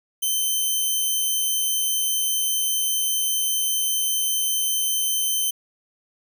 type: tone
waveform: 5% pulse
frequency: 3085 Hz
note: G7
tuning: 28 cents flat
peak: -12 dBFS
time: 0.22-5.51 s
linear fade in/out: 10 ms
effects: none